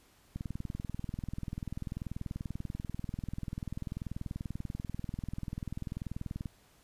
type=click train; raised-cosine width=5 ms; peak=-25 dBFS; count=126; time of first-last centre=0.36-6.458 s; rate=20.5 Hz; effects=pink hiss -64 dBFS RMS until 6.83 s + resampled to 32000 Hz